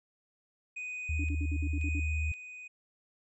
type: tone with tremolo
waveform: triangle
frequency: 2492 Hz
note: D#7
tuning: 2 cents sharp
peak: -35 dBFS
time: 0.76-2.68 s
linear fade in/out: 10 ms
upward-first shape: square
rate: 0.95 Hz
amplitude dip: 55%
type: tone with pitch glide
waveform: sine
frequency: 76.8 to 76.31 Hz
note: D#2 to D#2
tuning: -22 to -33 cents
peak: -29 dBFS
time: 1.09-2.32 s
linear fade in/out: 5 ms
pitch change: -11 cents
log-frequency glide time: 1.65-1.98 s
type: tone bursts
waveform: sine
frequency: 290 Hz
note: D4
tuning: 22 cents flat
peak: -36 dBFS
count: 8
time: 1.19-1.999 s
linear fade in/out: 5 ms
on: 53 ms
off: 55 ms
effects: resampled to 24000 Hz